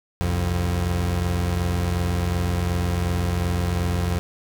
30% pulse tone pair together, 65.41 / 88.15 Hz, C2 / F2, 0 / +17 cents, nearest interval perfect fourth, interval 517 cents, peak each -25 / -19 dBFS, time 0.21-4.19 s, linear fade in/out 0 ms, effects none

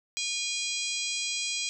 harmonic tone with a mistuned harmonic, 815 Hz, G#5, 33 cents flat, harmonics 3 / 4 / 5 / 6 / 7 / 8 / 9 / 10, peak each -35 / -36 / -37 / -38 / -38 / -39 / -40 / -40 dBFS, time 0.17-1.69 s, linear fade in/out 0 ms, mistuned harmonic 10, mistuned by -39 cents, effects none

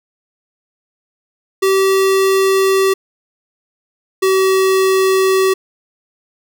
square tone pair in turn, 385.5 / 380.9 Hz, G4 / G4, -29 / -50 cents, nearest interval unison, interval 21 cents, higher first, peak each -11 / -11 dBFS, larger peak neither, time 1.62-2.94 / 4.22-5.54 s, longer neither, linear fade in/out 10 ms, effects none

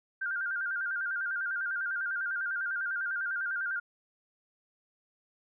sine tone with vibrato, 1487 Hz, F#6, 8 cents sharp, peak -30 dBFS, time 0.21-3.8 s, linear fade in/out 10 ms, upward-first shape square, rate 10 Hz, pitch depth 81 cents each way, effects none

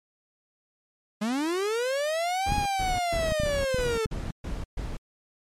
45% pulse linear two-way sweep, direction up then down, 201.6 to 830.6 to 432.5 Hz, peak -25 dBFS, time 1.21-4.06 s, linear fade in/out 10 ms, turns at 2.55 s
brown noise bursts, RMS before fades -32 dBFS, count 8, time 2.46-4.97 s, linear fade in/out 5 ms, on 200 ms, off 130 ms
clicks, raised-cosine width 5 ms, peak -17 dBFS, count 7, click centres 2.521 / 2.582 / 3.321 / 3.4 / 3.435 / 3.745 / 4.059 s
effects low-pass 10000 Hz 12 dB/octave + MP3 64 kbps

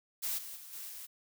blue noise with level steps, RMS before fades -35 / -45 / -50 / -44 / -46 dBFS, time 0.22-1.07 s, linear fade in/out 20 ms, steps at 0.37 / 0.55 / 0.72 / 0.88 s, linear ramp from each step 20 ms, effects none

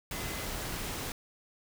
sine tone in noise, 2041 Hz, C7, 44 cents flat, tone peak -47 dBFS, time 0.13-0.46 s, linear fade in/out 2 ms, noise pink, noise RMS -37 dBFS, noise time 0.11-1.12 s, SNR -13 dB, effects none

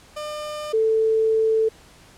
30% pulse / sine tone pair in turn, 602 / 442.4 Hz, D5 / A4, +43 / +9 cents, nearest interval perfect fourth, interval 534 cents, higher first, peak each -26 / -16 dBFS, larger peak second, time 0.16-0.73 / 0.73-1.69 s, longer second, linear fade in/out 10 ms, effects pink hiss -50 dBFS RMS until 2.17 s + low-pass 10000 Hz 12 dB/octave

